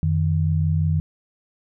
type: tone pair together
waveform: sine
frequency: 89.82 / 155.56 Hz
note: F2 / D#3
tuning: +49 / 0 cents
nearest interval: minor seventh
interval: 951 cents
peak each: -20 dBFS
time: 0.03-1 s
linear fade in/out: 0 ms
effects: none